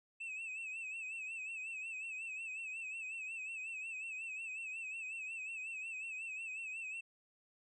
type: tone with vibrato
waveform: triangle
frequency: 2609 Hz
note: E7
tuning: 18 cents flat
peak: -40 dBFS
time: 0.2-7.01 s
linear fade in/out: 10 ms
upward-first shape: sine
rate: 5.5 Hz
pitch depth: 72 cents each way
effects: resampled to 24000 Hz